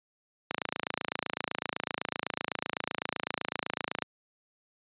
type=click train; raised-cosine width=0.3 ms; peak=-13 dBFS; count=99; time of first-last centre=0.51-4.023 s; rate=27.9 Hz; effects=high-pass 150 Hz 12 dB/octave + resampled to 8000 Hz